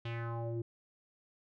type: tone with low-pass filter sweep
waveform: square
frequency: 116.54 Hz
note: A#2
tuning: in tune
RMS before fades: -38 dBFS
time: 0.05-0.62 s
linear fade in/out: 5 ms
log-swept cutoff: 3300 to 320 Hz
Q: 3.3
effects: none